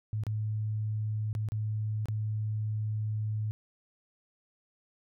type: tone with dropouts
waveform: sine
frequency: 107.5 Hz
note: A2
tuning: 40 cents flat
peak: -29 dBFS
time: 0.13-3.51 s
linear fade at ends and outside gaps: 0 ms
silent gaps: 0.236-0.267 / 1.33-1.351 / 1.487-1.52 / 2.057-2.085 s
effects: none